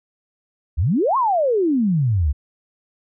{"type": "exponential two-way sweep", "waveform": "sine", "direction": "up then down", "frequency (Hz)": [65.41, 1108.7, 65.41], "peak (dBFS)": -15, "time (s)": [0.77, 2.33], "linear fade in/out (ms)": 20, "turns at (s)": 1.17, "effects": []}